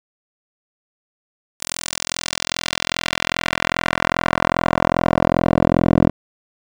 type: tone with band-pass filter sweep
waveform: 10% pulse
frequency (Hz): 42.49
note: F1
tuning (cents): -47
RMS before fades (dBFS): -19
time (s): 1.6-6.1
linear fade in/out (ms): 10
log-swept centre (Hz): 8900 to 350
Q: 1
effects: none